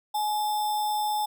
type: tone with sample-and-hold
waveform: sine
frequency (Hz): 843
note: G#5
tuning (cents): +26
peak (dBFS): -24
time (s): 0.14-1.26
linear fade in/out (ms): 10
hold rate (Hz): 4410
effects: none